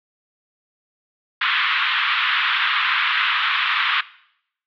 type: band-pass noise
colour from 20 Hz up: pink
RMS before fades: -20 dBFS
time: 1.41-4.01 s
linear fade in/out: 5 ms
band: 1100 to 3600 Hz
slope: 48 dB/octave
effects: noise-tail reverb RT60 0.7 s tail -19 dB re dry